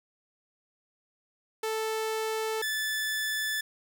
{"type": "tone pair in turn", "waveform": "sawtooth", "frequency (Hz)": [440, 1743.3], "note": ["A4", "A6"], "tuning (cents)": [0, -17], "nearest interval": "2 octaves", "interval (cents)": 2383, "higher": "second", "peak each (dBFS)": -25, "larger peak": "neither", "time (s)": [[1.63, 2.62], [2.62, 3.61]], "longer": "neither", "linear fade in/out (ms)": 5, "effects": ["11-bit"]}